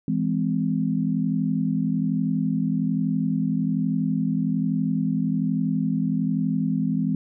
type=chord; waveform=sine; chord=E augmented; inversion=none; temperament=just; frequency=164.81 / 206 / 257.5 Hz; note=E3 / G#3 / B#3; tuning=0 / -14 / -28 cents; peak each=-25 dBFS; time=0.08-7.15 s; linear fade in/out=2 ms; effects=none